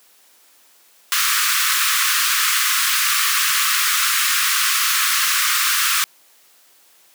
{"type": "high-pass noise", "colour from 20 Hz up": "pink", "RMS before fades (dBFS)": -18, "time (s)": [1.12, 6.04], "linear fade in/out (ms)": 0, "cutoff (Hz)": 1100, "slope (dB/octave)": 96, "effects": ["white hiss -53 dBFS RMS until 7.14 s", "high-pass 300 Hz 12 dB/octave"]}